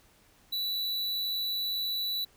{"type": "tone", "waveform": "square", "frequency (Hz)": 3951, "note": "B7", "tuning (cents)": 0, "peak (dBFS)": -30, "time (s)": [0.52, 2.25], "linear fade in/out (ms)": 10, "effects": ["pink hiss -62 dBFS RMS until 2.36 s"]}